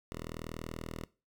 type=tone; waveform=5% pulse; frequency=40.39 Hz; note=E1; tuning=35 cents flat; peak=-29 dBFS; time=0.12-1.04 s; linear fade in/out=0 ms; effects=noise-tail reverb RT60 0.3 s tail -19 dB re dry